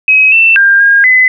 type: tone with pitch steps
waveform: sine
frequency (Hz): 2545 / 2675 / 1599 / 1622 / 2021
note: D#7 / E7 / G6 / G#6 / B6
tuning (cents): +39 / +25 / +34 / -41 / +39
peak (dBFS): -3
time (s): 0.08-1.28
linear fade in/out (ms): 2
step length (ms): 240
effects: none